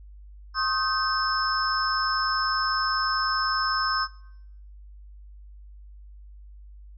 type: tone cluster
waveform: sine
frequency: 1075 / 1255 / 1544 / 5240 Hz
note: C6 / D#6 / G6 / E8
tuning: +47 / +15 / -27 / -11 cents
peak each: -28 dBFS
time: 0.54-4.08 s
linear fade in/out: 50 ms
effects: noise-tail reverb RT60 0.7 s tail -19 dB re dry + added 50 Hz sine -43 dBFS peak until 6.97 s